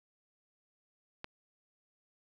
click, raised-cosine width 0.3 ms, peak -24 dBFS, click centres 1.244 s, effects none

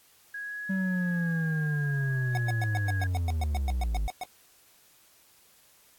sine tone with vibrato, 1651 Hz, G#6, 11 cents flat, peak -34 dBFS, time 0.34-3.07 s, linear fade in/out 5 ms, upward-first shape sine, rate 0.57 Hz, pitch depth 31 cents each way
triangle linear sweep, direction down, 193.5 to 49 Hz, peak -24 dBFS, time 0.69-4.08 s, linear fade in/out 10 ms
square tone bursts, 737 Hz, F#5, 7 cents flat, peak -32 dBFS, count 15, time 2.35-4.235 s, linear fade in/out 0 ms, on 23 ms, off 110 ms
effects white hiss -60 dBFS RMS until 5.98 s + AAC 64 kbps

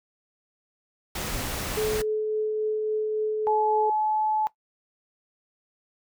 pink noise, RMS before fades -31 dBFS, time 1.15-2.02 s, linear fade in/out 5 ms
sine tone with tremolo, 430.4 Hz, A4, 38 cents flat, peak -22 dBFS, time 1.77-3.9 s, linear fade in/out 5 ms, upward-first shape triangle, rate 3.6 Hz, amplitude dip 25%
sine tone with pitch glide, 856 to 861.5 Hz, A5 to A5, -48 to -37 cents, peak -22 dBFS, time 3.47-4.47 s, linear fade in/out 0 ms, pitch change +11 cents, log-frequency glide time 3.86-4.23 s
effects noise-tail reverb RT60 0.1 s tail -18 dB re dry

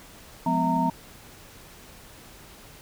sine tone cluster, 176.6 / 209.2 / 251.8 / 656 / 921 Hz, F3 / G#3 / B3 / E5 / A#5, +20 / +13 / +34 / -9 / -21 cents, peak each -27 / -33 / -26 / -33 / -24 dBFS, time 0.46-0.9 s, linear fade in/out 5 ms, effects pink hiss -48 dBFS RMS until 2.81 s

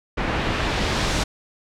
pink noise with low-pass filter sweep, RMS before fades -23 dBFS, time 0.17-1.24 s, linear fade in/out 10 ms, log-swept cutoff 2100 to 6700 Hz, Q 0.9, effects none

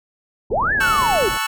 pink low-pass noise, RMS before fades -30 dBFS, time 0.5-1.38 s, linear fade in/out 5 ms, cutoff 880 Hz, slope 96 dB/octave
sine linear two-way sweep, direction up then down, 343.4 to 1787 to 343.4 Hz, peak -16 dBFS, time 0.51-1.29 s, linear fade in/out 10 ms, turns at 0.73 s
25% pulse chord, F# minor seventh, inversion first, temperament equal, 880 / 1108.7 / 1318.5 / 1480 Hz, A5 / C#6 / E6 / F#6, 0 / 0 / 0 / 0 cents, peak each -22 dBFS, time 0.8-1.47 s, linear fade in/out 10 ms
effects none

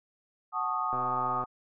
sine chord, D# half-diminished seventh, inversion first, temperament equal with one note detuned, 740 / 880 / 1108.7 / 1238.1 Hz, F#5 / A5 / C#6 / D#6, 0 / 0 / 0 / -9 cents, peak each -36 / -35 / -36 / -30 dBFS, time 0.52-1.46 s, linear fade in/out 50 ms
click train, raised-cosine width 1 ms, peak -25 dBFS, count 65, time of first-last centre 0.93-1.438 s, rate 126 Hz
effects none

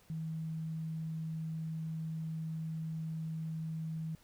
sine tone, 160 Hz, D#3, 49 cents sharp, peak -36 dBFS, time 0.1-4.15 s, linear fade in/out 0 ms, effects pink hiss -65 dBFS RMS until 4.23 s

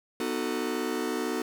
45% pulse chord, B dominant seventh, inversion none, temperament just, 246.9 / 308.7 / 370.4 / 444.5 Hz, B3 / D#4 / F#4 / A4, 0 / -14 / +2 / +18 cents, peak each -34 dBFS, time 0.2-1.42 s, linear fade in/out 2 ms, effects none

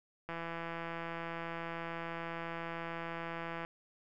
click train, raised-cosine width 0.5 ms, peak -26 dBFS, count 562, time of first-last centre 0.29-3.649 s, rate 167 Hz, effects none

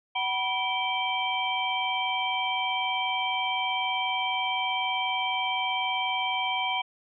sine tone cluster, 754 / 975 / 2321 / 3146 Hz, F#5 / B5 / D7 / G7, +32 / -23 / -21 / +6 cents, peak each -31 dBFS, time 0.15-6.82 s, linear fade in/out 10 ms, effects none

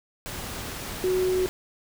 sine tone in noise, 370 Hz, F#4, in tune, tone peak -21 dBFS, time 1.04-1.46 s, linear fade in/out 0 ms, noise pink, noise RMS -35 dBFS, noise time 0.26-1.49 s, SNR +11 dB, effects none

